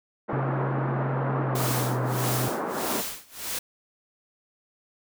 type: band-pass noise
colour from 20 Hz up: pink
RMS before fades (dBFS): -30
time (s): 0.28-3.02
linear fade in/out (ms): 20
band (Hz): 220 to 1400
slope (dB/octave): 24
type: tone with pitch glide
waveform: sine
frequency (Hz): 134.4 to 125.4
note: C3 to B2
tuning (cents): +47 to +27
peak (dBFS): -26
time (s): 0.33-2.48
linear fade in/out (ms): 0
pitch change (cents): -120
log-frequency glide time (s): 1.41-1.64
type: noise with tremolo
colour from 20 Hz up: white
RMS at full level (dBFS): -30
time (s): 1.55-3.59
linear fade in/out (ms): 5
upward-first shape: sine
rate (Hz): 1.6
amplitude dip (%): 95
effects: none